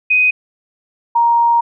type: tone pair in turn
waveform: sine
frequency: 2502 / 937.2 Hz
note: D#7 / A#5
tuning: +9 / +9 cents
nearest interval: octave + perfect fourth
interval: 1700 cents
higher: first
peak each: -9 dBFS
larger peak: neither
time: 0.1-0.31 / 1.15-1.61 s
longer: second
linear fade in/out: 10 ms
effects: none